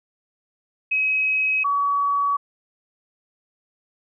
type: tone pair in turn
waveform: sine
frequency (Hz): 2546 / 1134.1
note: D#7 / C#6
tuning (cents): +39 / +39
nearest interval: octave + major second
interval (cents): 1400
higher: first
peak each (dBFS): -18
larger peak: neither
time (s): 0.91-1.64 / 1.64-2.37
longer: neither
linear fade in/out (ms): 10
effects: none